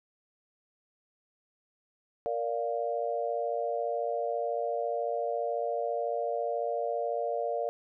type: chord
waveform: sine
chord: Bb major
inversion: none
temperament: equal with one note detuned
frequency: 466.2 / 584.3 / 698.5 Hz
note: Bb4 / D5 / F5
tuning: 0 / -9 / 0 cents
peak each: -33 dBFS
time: 2.26-7.69 s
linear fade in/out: 0 ms
effects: none